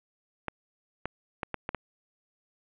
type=clicks; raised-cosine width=0.5 ms; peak=-16 dBFS; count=6; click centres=0.483 / 1.056 / 1.432 / 1.543 / 1.691 / 1.747 s; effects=resampled to 8000 Hz + 8-bit